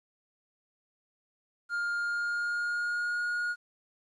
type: tone with pitch glide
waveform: triangle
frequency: 1408 to 1437.6 Hz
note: F6 to F6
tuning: +14 to +50 cents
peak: -27 dBFS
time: 1.69-3.56 s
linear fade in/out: 50 ms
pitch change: +36 cents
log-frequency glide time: 1.96-3.22 s
effects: resampled to 24000 Hz + 11-bit